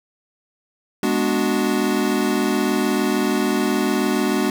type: chord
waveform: square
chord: G# half-diminished seventh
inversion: none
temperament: equal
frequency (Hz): 207.7 / 246.9 / 293.7 / 370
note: G#3 / B3 / D4 / F#4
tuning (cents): 0 / 0 / 0 / 0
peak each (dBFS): -24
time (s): 1.03-4.5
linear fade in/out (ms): 2
effects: 9-bit